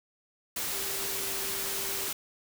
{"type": "tone in noise", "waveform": "sine", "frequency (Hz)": 392, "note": "G4", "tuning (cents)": 0, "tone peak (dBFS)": -43, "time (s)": [0.72, 2.09], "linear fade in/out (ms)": 5, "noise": "white", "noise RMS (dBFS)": -33, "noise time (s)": [0.56, 2.13], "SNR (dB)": -13, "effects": []}